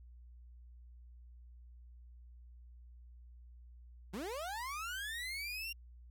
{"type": "linear sweep", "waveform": "30% pulse", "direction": "up", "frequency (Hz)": [164.81, 2800], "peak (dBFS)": -37, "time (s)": [4.13, 5.73], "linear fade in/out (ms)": 10, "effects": ["added 60 Hz sine -53 dBFS peak until 6.1 s"]}